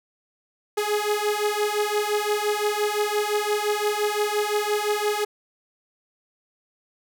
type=beating tone pair; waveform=sawtooth; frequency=415.3 / 421.1 Hz; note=G#4 / G#4; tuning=0 / +24 cents; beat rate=5.8 Hz; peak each=-21 dBFS; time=0.77-5.25 s; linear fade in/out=10 ms; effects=none